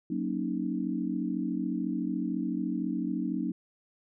sine chord, D# minor seventh, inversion first, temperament equal, 185 / 233.1 / 277.2 / 311.1 Hz, F#3 / A#3 / C#4 / D#4, 0 / 0 / 0 / 0 cents, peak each -34 dBFS, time 0.1-3.52 s, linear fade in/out 5 ms, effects none

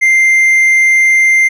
triangle tone, 2093 Hz, C7, in tune, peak -4 dBFS, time 0.01-1.49 s, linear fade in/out 20 ms, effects resampled to 32000 Hz

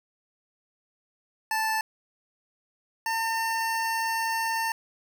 25% pulse tone pair in turn, 879 / 904.2 Hz, A5 / A5, -2 / +47 cents, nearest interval unison, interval 49 cents, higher second, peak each -21 / -22 dBFS, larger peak first, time 1.51-1.81 / 3.06-4.72 s, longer second, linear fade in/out 2 ms, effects none

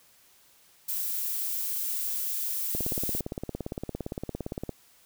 violet noise, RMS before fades -31 dBFS, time 0.88-3.21 s, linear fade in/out 10 ms
click train, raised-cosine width 2 ms, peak -19 dBFS, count 35, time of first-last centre 2.75-4.693 s, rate 17.5 Hz
effects white hiss -60 dBFS RMS until 5.05 s

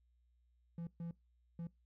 triangle tone bursts at uneven times, 168.7 Hz, E3, 40 cents sharp, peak -39 dBFS, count 3, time 0.78-0.87 / 1-1.11 / 1.59-1.67 s, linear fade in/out 2 ms, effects noise-tail reverb RT60 0.2 s tail -21 dB re dry + added 60 Hz sine -70 dBFS peak until 1.85 s

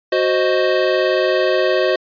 square chord, C diminished, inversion second, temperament equal, 370 / 523.3 / 622.3 Hz, Gb4 / C5 / Eb5, 0 / 0 / 0 cents, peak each -19 dBFS, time 0.12-1.96 s, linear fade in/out 5 ms, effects resampled to 11025 Hz

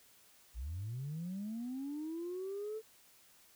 sine linear sweep, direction up, 52 to 445.1 Hz, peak -37 dBFS, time 0.54-2.82 s, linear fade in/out 50 ms, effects tanh soft clip ceiling -35 dBFS + white hiss -64 dBFS RMS until 3.55 s

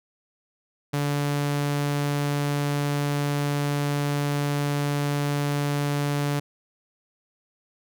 sawtooth tone, 144.3 Hz, D3, 30 cents flat, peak -19 dBFS, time 0.93-6.4 s, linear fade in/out 10 ms, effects none

